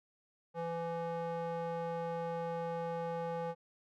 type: tone with band-pass filter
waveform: square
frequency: 167.9 Hz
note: E3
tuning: 32 cents sharp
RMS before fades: -38 dBFS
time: 0.54-3.55 s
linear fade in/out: 50 ms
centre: 660 Hz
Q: 2.4
effects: none